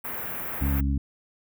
white band-stop noise, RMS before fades -33 dBFS, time 0.04-0.81 s, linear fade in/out 10 ms, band 2100 to 14000 Hz, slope 24 dB/octave
harmonic tone, 68.9 Hz, C#2, 10 cents flat, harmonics 1 / 2 / 3 / 4, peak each -23 / -31 / -33 / -31 dBFS, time 0.61-0.98 s, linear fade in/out 5 ms
effects none

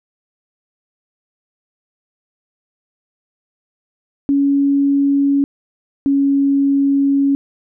sine tone pair in turn, 280 / 277.9 Hz, C#4 / C#4, +18 / +4 cents, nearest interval unison, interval 14 cents, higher first, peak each -11 dBFS, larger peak neither, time 4.29-5.44 / 6.06-7.35 s, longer second, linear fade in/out 0 ms, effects none

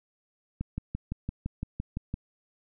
click train, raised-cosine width 5 ms, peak -19 dBFS, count 10, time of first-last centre 0.61-2.141 s, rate 5.88 Hz, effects none

